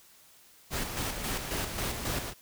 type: noise with tremolo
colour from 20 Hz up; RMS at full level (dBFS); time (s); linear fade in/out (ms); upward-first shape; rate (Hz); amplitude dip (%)
pink; -32; 0.7-2.34; 50; square; 3.7; 45
effects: white hiss -58 dBFS RMS until 2.41 s